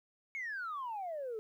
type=exponential sweep; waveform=sine; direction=down; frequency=2229 to 422.4 Hz; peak=-36 dBFS; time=0.35-1.39 s; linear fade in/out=0 ms; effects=tanh soft clip ceiling -34 dBFS + 12-bit